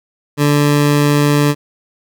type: tone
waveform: 20% pulse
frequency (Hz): 145.9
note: D3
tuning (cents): -11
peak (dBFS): -5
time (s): 0.37-1.55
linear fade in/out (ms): 50
effects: none